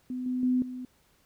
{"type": "tone with level steps", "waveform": "sine", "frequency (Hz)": 252.5, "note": "B3", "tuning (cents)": 39, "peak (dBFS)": [-31, -27, -22, -35], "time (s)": [0.1, 0.85], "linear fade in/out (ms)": 2, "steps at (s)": [0.26, 0.43, 0.62], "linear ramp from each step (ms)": 2, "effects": ["pink hiss -66 dBFS RMS until 1.25 s"]}